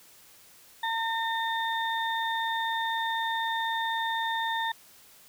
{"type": "harmonic tone", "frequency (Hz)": 908, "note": "A#5", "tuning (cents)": -46, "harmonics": [1, 2, 4], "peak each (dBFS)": [-29, -32, -35], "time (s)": [0.83, 4.72], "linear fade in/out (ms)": 5, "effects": ["white hiss -55 dBFS RMS until 5.28 s"]}